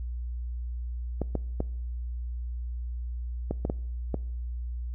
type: clicks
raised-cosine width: 2 ms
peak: -15 dBFS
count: 7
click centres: 1.217 / 1.353 / 1.604 / 3.51 / 3.651 / 3.699 / 4.143 s
effects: noise-tail reverb RT60 0.7 s tail -23 dB re dry + added 60 Hz sine -31 dBFS peak until 4.94 s